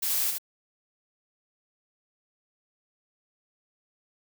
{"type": "noise with echo", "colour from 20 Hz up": "blue", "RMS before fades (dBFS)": -28, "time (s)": [0.02, 0.31], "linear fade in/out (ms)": 10, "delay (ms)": 74, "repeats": 1, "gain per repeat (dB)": -4, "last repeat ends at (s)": 0.384, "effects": []}